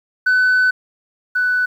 sine tone pair in turn, 1505 / 1491.2 Hz, F#6 / F#6, +29 / +13 cents, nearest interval unison, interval 16 cents, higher first, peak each -9 / -13 dBFS, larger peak first, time 0.26-0.71 / 1.35-1.66 s, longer first, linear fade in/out 10 ms, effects tanh soft clip ceiling -10 dBFS + 8-bit

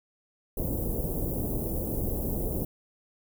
pink band-stop noise, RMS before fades -30 dBFS, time 0.57-2.65 s, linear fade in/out 5 ms, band 560 to 13000 Hz, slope 24 dB/octave, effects none

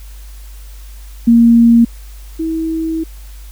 sine tone pair in turn, 233.1 / 323.1 Hz, A#3 / E4, 0 / -35 cents, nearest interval tritone, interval 565 cents, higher second, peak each -4 / -15 dBFS, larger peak first, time 1.27-1.85 / 2.39-3.04 s, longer second, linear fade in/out 10 ms, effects added 50 Hz sine -30 dBFS peak until 3.51 s + white hiss -44 dBFS RMS until 3.51 s

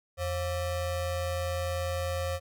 square ring-modulated tone, 311.1 Hz, D#4, in tune, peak -27 dBFS, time 0.17-2.4 s, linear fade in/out 50 ms, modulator 226 Hz, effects none

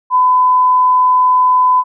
sine tone, 1007 Hz, B5, 33 cents sharp, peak -7 dBFS, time 0.1-1.84 s, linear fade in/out 50 ms, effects none

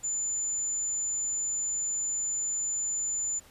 sine tone, 7040 Hz, A8, in tune, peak -28 dBFS, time 0.03-3.4 s, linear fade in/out 20 ms, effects pink hiss -56 dBFS RMS until 3.5 s + resampled to 32000 Hz

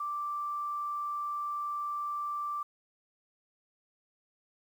sine tone with quantisation, 1174.7 Hz, D6, in tune, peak -32 dBFS, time 0-2.63 s, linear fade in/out 5 ms, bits 10, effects none

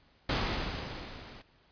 pink noise with level ramp, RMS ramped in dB -28 to -50 dBFS, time 0.29-1.42 s, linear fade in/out 5 ms, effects pink hiss -65 dBFS RMS until 1.71 s + resampled to 11025 Hz

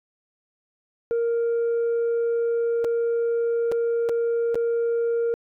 sine tone with dropouts, 466.2 Hz, A#4, in tune, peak -18 dBFS, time 1.11-5.34 s, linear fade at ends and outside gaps 0 ms, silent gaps 2.843-2.847 / 3.716-3.721 / 4.089-4.094 / 4.545-4.555 s, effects tanh soft clip ceiling -19 dBFS

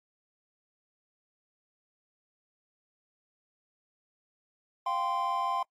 triangle chord, F suspended second, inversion none, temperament equal with one note detuned, 698.5 / 784 / 1037.5 Hz, F5 / G5 / C6, 0 / 0 / -15 cents, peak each -34 / -32 / -28 dBFS, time 4.86-5.63 s, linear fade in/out 5 ms, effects noise-tail reverb RT60 0.1 s tail -26 dB re dry + AAC 64 kbps

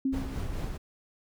sine tone with exponential decay, 266.9 Hz, C4, 35 cents sharp, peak -23 dBFS, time 0.05-0.61 s, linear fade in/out 5 ms, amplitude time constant 120 ms
brown noise with tremolo, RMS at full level -32 dBFS, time 0.12-0.78 s, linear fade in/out 20 ms, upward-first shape sine, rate 4.6 Hz, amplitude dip 35%
effects none

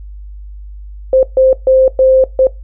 sine tone bursts at uneven times, 523.3 Hz, C5, in tune, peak -5 dBFS, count 5, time 1.13-1.23 / 1.37-1.53 / 1.67-1.88 / 1.99-2.24 / 2.39-2.47 s, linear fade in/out 2 ms, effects noise-tail reverb RT60 0.2 s tail -19 dB re dry + added 50 Hz sine -27 dBFS peak until 2.63 s

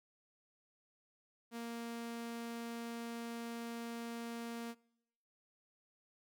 sawtooth tone, 233.1 Hz, A#3, in tune, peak -38 dBFS, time 1.51-4.75 s, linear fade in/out 50 ms, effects noise-tail reverb RT60 0.9 s tail -25 dB re dry

